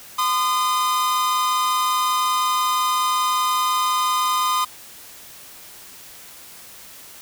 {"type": "tone pair together", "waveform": "45% pulse", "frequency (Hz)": [1025, 1224.9], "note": ["C6", "D#6"], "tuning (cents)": [-36, -27], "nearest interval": "minor third", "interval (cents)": 309, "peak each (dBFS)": -21, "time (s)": [0.18, 4.65], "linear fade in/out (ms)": 10, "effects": ["white hiss -42 dBFS RMS until 7.21 s"]}